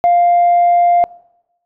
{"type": "tone", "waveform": "sine", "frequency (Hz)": 699, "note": "F5", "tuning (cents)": 1, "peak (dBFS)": -6, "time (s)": [0.04, 1.04], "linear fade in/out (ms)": 0, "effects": ["noise-tail reverb RT60 0.9 s tail -24 dB re dry", "tanh soft clip ceiling -5 dBFS"]}